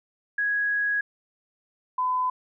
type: tone pair in turn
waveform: sine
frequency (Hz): 1662 / 1010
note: G#6 / B5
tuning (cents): +1 / +39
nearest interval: major sixth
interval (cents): 862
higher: first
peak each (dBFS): -22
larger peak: neither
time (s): 0.38-1.01 / 1.98-2.3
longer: first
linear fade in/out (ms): 5
effects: none

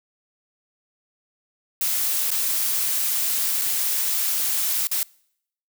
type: noise with dropouts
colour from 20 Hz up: blue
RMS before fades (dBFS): -23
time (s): 1.81-5.03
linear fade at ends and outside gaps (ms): 1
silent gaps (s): 2.305-2.315 / 3.614-3.618 / 4.871-4.914
effects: noise-tail reverb RT60 0.7 s tail -25 dB re dry

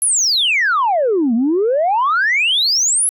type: exponential two-way sweep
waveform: sine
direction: down then up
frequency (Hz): 11210 to 220 to 11210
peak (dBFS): -11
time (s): 0.02-3.09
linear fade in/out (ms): 0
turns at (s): 1.34
effects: tanh soft clip ceiling -9 dBFS

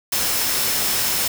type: tone in noise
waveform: sine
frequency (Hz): 5274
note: E8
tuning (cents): 0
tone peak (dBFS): -30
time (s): 0.12-1.28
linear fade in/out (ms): 5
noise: white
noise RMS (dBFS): -21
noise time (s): 0.12-1.28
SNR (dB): -12
effects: none

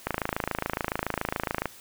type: click train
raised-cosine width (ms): 0.5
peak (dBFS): -11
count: 44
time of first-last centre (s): 0.07-1.657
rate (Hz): 27.1
effects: white hiss -49 dBFS RMS until 1.8 s

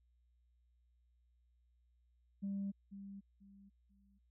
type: tone with echo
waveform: sine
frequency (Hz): 197.8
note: G3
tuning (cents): +16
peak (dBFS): -36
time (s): 2.42-2.72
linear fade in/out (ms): 20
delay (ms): 490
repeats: 3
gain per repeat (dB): -11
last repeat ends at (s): 4.19
effects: tanh soft clip ceiling -34 dBFS + added 60 Hz sine -70 dBFS peak until 4.3 s

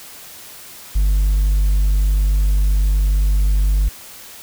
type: tone with hard clipping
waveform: sine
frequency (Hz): 49.4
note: G1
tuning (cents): +14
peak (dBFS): -13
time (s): 0.95-3.89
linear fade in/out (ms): 10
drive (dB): 2
effects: white hiss -38 dBFS RMS until 4.42 s

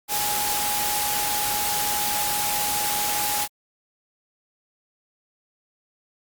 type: tone in noise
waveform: sine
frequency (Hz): 830.6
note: G#5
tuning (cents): 0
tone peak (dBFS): -28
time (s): 0.08-3.48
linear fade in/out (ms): 50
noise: white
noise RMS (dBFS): -25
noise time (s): 0.08-3.48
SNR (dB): -6
effects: Opus 48 kbps

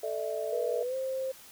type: chord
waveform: sine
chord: A suspended fourth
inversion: none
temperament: equal with one note detuned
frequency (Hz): 440 / 599 / 659.3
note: A4 / D5 / E5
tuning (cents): 0 / +34 / 0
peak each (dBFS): -35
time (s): 0.03-0.83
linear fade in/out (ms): 5
type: tone with pitch glide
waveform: sine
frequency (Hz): 482.9 to 526.6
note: B4 to C5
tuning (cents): -39 to +11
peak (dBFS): -30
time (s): 0.52-1.32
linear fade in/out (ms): 10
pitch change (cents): +150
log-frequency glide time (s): 0.83-0.95
effects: white hiss -52 dBFS RMS until 1.51 s

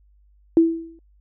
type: tone with exponential decay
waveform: sine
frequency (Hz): 329.6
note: E4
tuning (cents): 0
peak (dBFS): -8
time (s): 0.57-0.99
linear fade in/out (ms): 1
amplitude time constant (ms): 91
effects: added 50 Hz sine -53 dBFS peak until 1.2 s

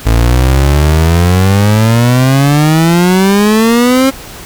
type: exponential sweep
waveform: 30% pulse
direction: up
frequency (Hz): 55 to 270.9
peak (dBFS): -3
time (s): 0.05-4.11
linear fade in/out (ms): 20
effects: pink hiss -29 dBFS RMS until 4.45 s

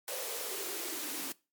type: noise with high-pass filter sweep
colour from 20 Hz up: white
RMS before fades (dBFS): -38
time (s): 0.08-1.32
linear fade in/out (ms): 0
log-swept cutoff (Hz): 540 to 260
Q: 6.2
effects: noise-tail reverb RT60 0.3 s tail -22 dB re dry + MP3 96 kbps

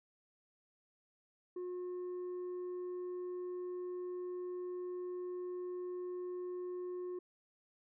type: tone with tanh clipping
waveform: sine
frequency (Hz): 360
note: F#4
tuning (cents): -47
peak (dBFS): -40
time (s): 1.56-7.19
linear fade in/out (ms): 5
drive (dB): 3
effects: none

